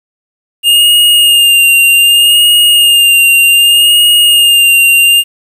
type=tone with vibrato; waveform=square; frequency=2821 Hz; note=F7; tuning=17 cents sharp; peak=-4 dBFS; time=0.63-5.24 s; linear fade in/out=50 ms; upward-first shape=sine; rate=0.65 Hz; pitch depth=30 cents each way; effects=7-bit